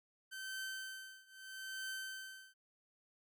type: tone with tremolo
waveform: sawtooth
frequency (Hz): 1543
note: G6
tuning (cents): -28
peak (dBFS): -37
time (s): 0.31-2.54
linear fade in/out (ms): 20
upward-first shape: triangle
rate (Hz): 0.79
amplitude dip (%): 95
effects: none